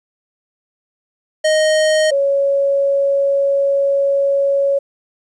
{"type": "tone pair in turn", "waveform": ["square", "sine"], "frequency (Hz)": [622.3, 556.2], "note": ["D#5", "C#5"], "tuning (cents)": [0, 6], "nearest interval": "major second", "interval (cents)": 194, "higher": "first", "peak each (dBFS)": -12, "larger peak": "neither", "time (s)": [[1.44, 2.11], [2.11, 4.79]], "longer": "second", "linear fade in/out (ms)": 10, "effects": ["resampled to 22050 Hz", "9-bit"]}